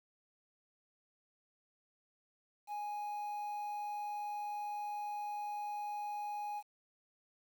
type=tone with quantisation; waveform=triangle; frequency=830.6 Hz; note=G#5; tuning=in tune; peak=-36 dBFS; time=2.67-6.63 s; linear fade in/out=50 ms; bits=10; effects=none